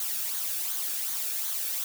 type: noise with flanger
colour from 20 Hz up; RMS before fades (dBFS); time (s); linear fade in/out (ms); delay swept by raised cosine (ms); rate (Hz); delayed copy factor
blue; -31; 0-1.84; 2; 0.38 to 1.01; 2.7; -0.5
effects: none